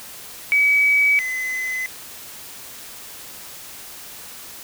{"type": "tone pair in turn", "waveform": ["sine", "triangle"], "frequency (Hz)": [2278, 2029], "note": ["C#7", "B6"], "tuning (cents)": [47, 46], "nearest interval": "major second", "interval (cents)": 201, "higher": "first", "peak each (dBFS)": [-13, -21], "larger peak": "first", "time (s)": [[0.52, 1.19], [1.19, 1.86]], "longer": "neither", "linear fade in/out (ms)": 0, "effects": ["white hiss -38 dBFS RMS until 4.63 s"]}